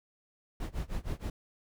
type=noise with tremolo; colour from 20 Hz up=brown; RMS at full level=-33 dBFS; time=0.6-1.3 s; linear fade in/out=2 ms; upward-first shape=sine; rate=6.4 Hz; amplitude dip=95%; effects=none